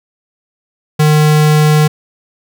square tone, 152.2 Hz, D#3, 38 cents flat, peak -7 dBFS, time 0.99-1.88 s, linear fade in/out 10 ms, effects none

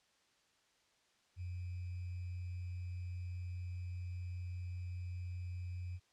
sine tone with sample-and-hold, 89.5 Hz, F2, 43 cents sharp, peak -40 dBFS, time 1.36-6 s, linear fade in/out 50 ms, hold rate 2450 Hz, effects white hiss -73 dBFS RMS until 6.12 s + low-pass 6000 Hz 12 dB/octave

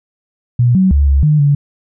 sine tone with pitch steps, 121.5 / 188.3 / 71.3 / 69.3 / 151.1 / 143.4 Hz, B2 / F#3 / C#2 / C#2 / D3 / D3, -28 / +31 / +49 / 0 / +50 / -41 cents, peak -7 dBFS, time 0.59-1.55 s, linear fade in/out 5 ms, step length 160 ms, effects none

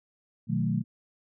sine chord, B dominant seventh, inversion none, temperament equal, 123.47 / 155.56 / 185 / 220 Hz, B2 / D#3 / F#3 / A3, 0 / 0 / 0 / 0 cents, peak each -30 dBFS, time 0.47-0.84 s, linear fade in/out 50 ms, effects none

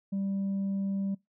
sine tone with tanh clipping, 196 Hz, G3, in tune, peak -29 dBFS, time 0.12-1.15 s, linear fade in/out 10 ms, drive 2 dB, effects noise-tail reverb RT60 0.2 s tail -24 dB re dry

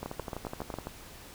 two click trains, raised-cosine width 1 ms, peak -22 / -21 dBFS, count 11 / 6, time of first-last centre 0.03-0.87 / 0.06-0.74 s, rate 11.9 / 7.35 Hz, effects pink hiss -49 dBFS RMS until 1.34 s

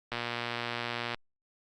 click train, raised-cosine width 0.3 ms, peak -17 dBFS, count 123, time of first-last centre 0.12-1.145 s, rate 119 Hz, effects Opus 48 kbps

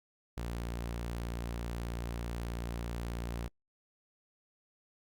sawtooth tone, 58.4 Hz, A#1, 4 cents sharp, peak -32 dBFS, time 0.37-3.48 s, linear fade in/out 5 ms, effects Opus 48 kbps

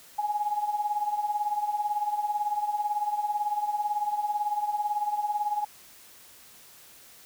sine tone with tremolo, 834 Hz, G#5, 7 cents sharp, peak -22 dBFS, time 0.18-5.65 s, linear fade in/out 10 ms, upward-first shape triangle, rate 18 Hz, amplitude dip 80%, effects white hiss -52 dBFS RMS until 7.25 s

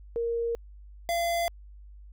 sine / square tone pair in turn, 466.2 / 682.9 Hz, A#4 / F5, 0 / -39 cents, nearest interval perfect fifth, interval 661 cents, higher second, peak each -26 dBFS, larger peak neither, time 0.16-0.55 / 1.09-1.48 s, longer neither, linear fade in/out 0 ms, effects added 50 Hz sine -45 dBFS peak until 2.12 s

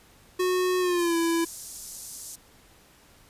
square tone with pitch glide, 365.9 to 333.6 Hz, F#4 to E4, -19 to +21 cents, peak -23 dBFS, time 0.39-1.45 s, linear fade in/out 10 ms, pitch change -160 cents, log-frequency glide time 0.8-1.16 s
pink band-pass noise, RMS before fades -41 dBFS, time 0.98-2.36 s, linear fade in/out 10 ms, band 5800 to 12000 Hz, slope 24 dB/octave
effects pink hiss -56 dBFS RMS until 3.29 s + resampled to 32000 Hz

